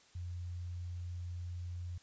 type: tone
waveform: sine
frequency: 88 Hz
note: F2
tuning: 14 cents sharp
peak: -39 dBFS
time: 0.15-1.98 s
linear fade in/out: 5 ms
effects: white hiss -64 dBFS RMS until 2.02 s + resampled to 16000 Hz